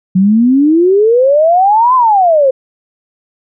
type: exponential two-way sweep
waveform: sine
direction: up then down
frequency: 181.5 to 1046.5 to 512 Hz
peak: -5 dBFS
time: 0.15-2.51 s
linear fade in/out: 10 ms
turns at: 1.95 s
effects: none